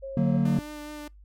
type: tone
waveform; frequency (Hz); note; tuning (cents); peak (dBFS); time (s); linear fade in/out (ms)
sine; 541; C#5; -42; -33; 0.02-0.38; 20
type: chord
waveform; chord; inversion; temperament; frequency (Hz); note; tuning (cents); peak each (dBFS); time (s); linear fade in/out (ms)
triangle; D augmented; none; equal with one note detuned; 146.83 / 185 / 230.1; D3 / F#3 / A#3; 0 / 0 / -22; -23; 0.17-0.59; 2
type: tone with vibrato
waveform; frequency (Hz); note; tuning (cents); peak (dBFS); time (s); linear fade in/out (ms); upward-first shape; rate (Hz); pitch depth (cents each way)
sawtooth; 298.5; D4; +28; -33; 0.45-1.08; 5; sine; 4.8; 14
effects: noise-tail reverb RT60 0.2 s tail -26 dB re dry + added 50 Hz sine -48 dBFS peak until 1.24 s